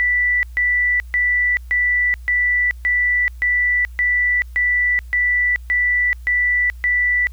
sine tone bursts, 1970 Hz, B6, 5 cents flat, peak -14 dBFS, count 13, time 0-7.27 s, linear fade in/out 0 ms, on 430 ms, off 140 ms, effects added 60 Hz sine -32 dBFS peak until 7.32 s + white hiss -56 dBFS RMS until 7.32 s

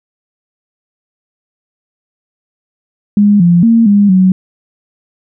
sine tone with pitch steps, 205.4 / 173.1 / 229.2 / 203.3 / 186.5 Hz, G#3 / F3 / A#3 / G#3 / F#3, -19 / -15 / -29 / -37 / +14 cents, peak -4 dBFS, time 3.17-4.32 s, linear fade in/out 2 ms, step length 230 ms, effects none

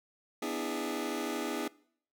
sawtooth chord, E dominant seventh, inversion second, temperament just, 247.2 / 296.7 / 329.6 / 412 Hz, B3 / D4 / E4 / G#4, +2 / +18 / 0 / -14 cents, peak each -35 / -34 / -35 / -35 dBFS, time 0.42-1.68 s, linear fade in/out 5 ms, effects noise-tail reverb RT60 0.6 s tail -23 dB re dry

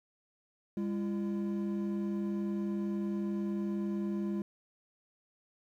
triangle tone pair together, 202.2 / 340 Hz, G#3 / F4, -46 / -46 cents, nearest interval major sixth, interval 900 cents, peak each -30 / -35 dBFS, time 0.77-4.42 s, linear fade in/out 2 ms, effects tanh soft clip ceiling -23 dBFS + 11-bit

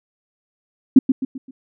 sine tone with echo, 262.6 Hz, C4, 6 cents sharp, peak -3 dBFS, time 0.96-0.99 s, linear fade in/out 5 ms, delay 130 ms, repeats 4, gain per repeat -8 dB, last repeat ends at 1.51 s, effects none

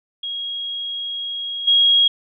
sine tone with level steps, 3288 Hz, G#7, 18 cents flat, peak -24 / -11 dBFS, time 0.23-2.08 s, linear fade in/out 5 ms, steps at 1.67 s, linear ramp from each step 10 ms, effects none

